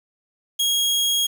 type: tone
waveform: sawtooth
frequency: 3285 Hz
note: G#7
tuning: 20 cents flat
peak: -15 dBFS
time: 0.59-1.27 s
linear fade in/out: 10 ms
effects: 7-bit